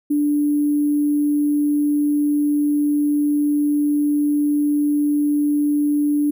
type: tone with sample-and-hold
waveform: sine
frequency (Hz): 293.2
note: D4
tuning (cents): -3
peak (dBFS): -15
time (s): 0.1-6.31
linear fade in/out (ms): 10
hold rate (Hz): 11025
effects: none